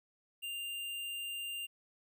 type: tone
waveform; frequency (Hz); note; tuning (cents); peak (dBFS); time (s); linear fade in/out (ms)
square; 2794; F7; 0; -39; 0.42-1.67; 20
effects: 13-bit